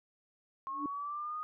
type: linear sweep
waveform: sine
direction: up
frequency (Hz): 1071 to 1244.5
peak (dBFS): -36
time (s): 0.67-1.43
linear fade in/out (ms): 0
type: tone with exponential growth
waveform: sine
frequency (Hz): 293.7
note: D4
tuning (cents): 0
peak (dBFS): -31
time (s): 0.68-0.86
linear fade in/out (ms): 2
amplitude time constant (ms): 39
effects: none